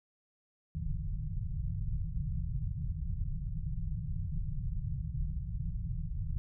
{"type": "low-pass noise", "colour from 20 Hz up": "pink", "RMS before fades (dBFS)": -35, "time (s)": [0.75, 6.38], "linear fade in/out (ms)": 0, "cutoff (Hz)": 170, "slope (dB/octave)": 96, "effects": []}